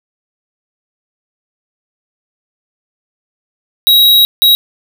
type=tone bursts at uneven times; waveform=square; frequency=3833 Hz; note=A#7; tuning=47 cents sharp; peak=-5 dBFS; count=2; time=3.87-4.25 / 4.42-4.55 s; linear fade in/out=0 ms; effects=none